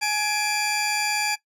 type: tone pair together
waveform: 20% pulse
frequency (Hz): 839.4 / 2362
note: G#5 / D7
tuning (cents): +18 / +9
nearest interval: octave + tritone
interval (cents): 1791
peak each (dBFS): -20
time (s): 0.01-1.36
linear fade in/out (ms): 20
effects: noise-tail reverb RT60 0.1 s tail -17 dB re dry + resampled to 32000 Hz